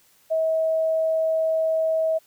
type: tone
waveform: sine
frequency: 642 Hz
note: E5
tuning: 46 cents flat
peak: -19 dBFS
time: 0.3-2.19 s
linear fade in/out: 20 ms
effects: white hiss -59 dBFS RMS until 2.26 s